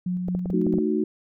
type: tone with tremolo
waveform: sine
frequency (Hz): 180.4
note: F#3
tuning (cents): -44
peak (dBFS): -23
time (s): 0.06-0.79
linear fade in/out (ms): 5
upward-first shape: square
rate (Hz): 4.5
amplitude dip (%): 25
type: clicks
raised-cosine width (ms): 2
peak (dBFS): -18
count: 7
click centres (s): 0.285 / 0.35 / 0.458 / 0.501 / 0.667 / 0.739 / 0.785
type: chord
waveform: sine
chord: D# diminished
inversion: second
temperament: equal with one note detuned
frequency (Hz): 220 / 308.4 / 370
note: A3 / D#4 / F#4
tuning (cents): 0 / -15 / 0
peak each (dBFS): -25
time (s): 0.53-1.04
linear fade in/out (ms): 5
effects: none